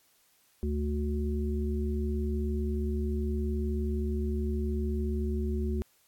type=harmonic tone; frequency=73.4 Hz; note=D2; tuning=in tune; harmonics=1 / 3 / 5; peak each=-29 / -34 / -36 dBFS; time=0.63-5.82 s; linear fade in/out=0 ms; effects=white hiss -66 dBFS RMS until 6.07 s + AAC 64 kbps